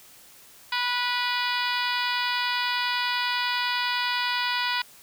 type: harmonic tone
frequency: 490 Hz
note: B4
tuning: 14 cents flat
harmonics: 2 / 3 / 4 / 5 / 6 / 7 / 8 / 9 / 10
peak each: -29 / -31 / -32 / -33 / -34 / -34 / -35 / -36 / -36 dBFS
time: 0.72-4.82 s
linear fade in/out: 5 ms
effects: white hiss -51 dBFS RMS until 5.02 s